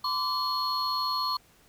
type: tone cluster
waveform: triangle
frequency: 1020 / 1160 / 4317 Hz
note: C6 / D6 / C#8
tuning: -44 / -22 / -47 cents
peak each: -29 / -30 / -29 dBFS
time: 0.04-1.37 s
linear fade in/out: 5 ms
effects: pink hiss -60 dBFS RMS until 1.68 s